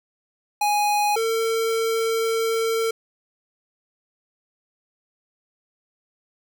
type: tone pair in turn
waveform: square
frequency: 830 / 451.8 Hz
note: G#5 / A4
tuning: -1 / +46 cents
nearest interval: major seventh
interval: 1053 cents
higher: first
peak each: -19 / -21 dBFS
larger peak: first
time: 0.61-1.16 / 1.16-2.91 s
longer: second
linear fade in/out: 5 ms
effects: none